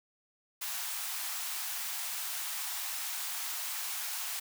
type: high-pass noise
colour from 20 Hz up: white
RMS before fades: -37 dBFS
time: 0.61-4.4 s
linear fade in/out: 10 ms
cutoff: 700 Hz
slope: 48 dB/octave
effects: none